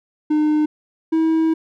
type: tone pair in turn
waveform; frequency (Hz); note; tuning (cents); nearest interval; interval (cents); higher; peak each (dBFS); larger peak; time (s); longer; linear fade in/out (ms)
triangle; 303.8 / 321.9; D#4 / E4; -41 / -41; minor second; 100; second; -12; neither; 0.3-0.66 / 1.12-1.54; second; 10
effects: none